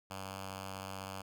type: tone with notch filter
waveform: 5% pulse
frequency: 95.9 Hz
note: G2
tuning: 37 cents flat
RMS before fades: -44 dBFS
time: 0.1-1.22 s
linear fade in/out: 10 ms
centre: 360 Hz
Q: 1.1
effects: none